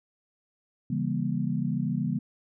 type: chord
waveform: sine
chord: C# diminished seventh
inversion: none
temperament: just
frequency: 138.59 / 166.31 / 199.57 / 239.5 Hz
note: C#3 / E3 / G3 / Bb3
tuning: 0 / +16 / +31 / +47 cents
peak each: -31 dBFS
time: 0.9-2.19 s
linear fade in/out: 5 ms
effects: none